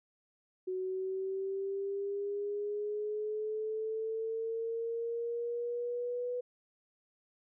sine linear sweep, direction up, 370 to 493.9 Hz, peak -33 dBFS, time 0.67-6.41 s, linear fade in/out 10 ms, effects none

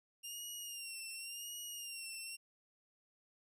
15% pulse tone with vibrato, 2794 Hz, F7, in tune, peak -37 dBFS, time 0.23-2.37 s, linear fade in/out 20 ms, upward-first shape sine, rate 0.91 Hz, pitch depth 65 cents each way, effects none

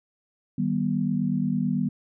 sine chord, Eb augmented, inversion none, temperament just, 155.56 / 194.45 / 243.1 Hz, Eb3 / G3 / B3, 0 / -14 / -27 cents, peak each -28 / -26 / -26 dBFS, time 0.58-1.89 s, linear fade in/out 5 ms, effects none

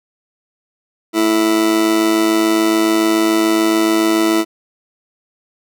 40% pulse tone with amplitude modulation, 329.6 Hz, E4, in tune, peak -8 dBFS, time 1.13-4.45 s, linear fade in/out 50 ms, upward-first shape sine, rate 107 Hz, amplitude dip 65%, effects none

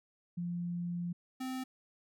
sine / square tone pair in turn, 174 / 258.9 Hz, F3 / C4, -6 / -18 cents, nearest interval perfect fifth, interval 688 cents, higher second, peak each -34 / -37 dBFS, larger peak first, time 0.37-1.13 / 1.4-1.64 s, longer first, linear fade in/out 10 ms, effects none

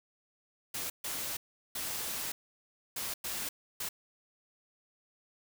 white noise bursts at uneven times, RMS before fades -37 dBFS, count 6, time 0.74-0.9 / 1.04-1.37 / 1.75-2.32 / 2.96-3.14 / 3.24-3.49 / 3.8-3.89 s, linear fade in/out 5 ms, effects none

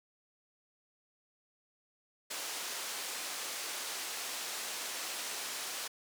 white band-pass noise, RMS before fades -40 dBFS, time 2.3-5.88 s, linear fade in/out 10 ms, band 370 to 8400 Hz, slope 12 dB/octave, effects none

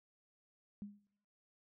sine tone with exponential decay, 204.5 Hz, G#3, 26 cents flat, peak -40 dBFS, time 0.82-1.07 s, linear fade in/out 0 ms, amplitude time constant 54 ms, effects noise-tail reverb RT60 1.0 s tail -26 dB re dry

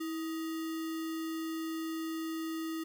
sine tone with sample-and-hold, 323.7 Hz, E4, 31 cents flat, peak -34 dBFS, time 0-2.84 s, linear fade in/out 10 ms, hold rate 1575 Hz, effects none

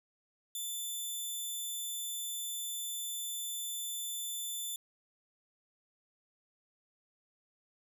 10% pulse tone, 3520 Hz, A7, in tune, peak -29 dBFS, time 0.55-4.76 s, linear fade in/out 2 ms, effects none

